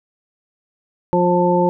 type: harmonic tone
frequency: 177.1 Hz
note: F3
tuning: 24 cents sharp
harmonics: 1 / 2 / 3 / 5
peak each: -18 / -18 / -18 / -18 dBFS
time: 1.13-1.69 s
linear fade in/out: 0 ms
effects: none